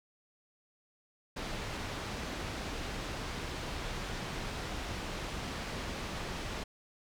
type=low-pass noise; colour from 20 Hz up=pink; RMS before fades=-39 dBFS; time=1.36-6.64 s; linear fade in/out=10 ms; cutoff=5100 Hz; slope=12 dB/octave; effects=none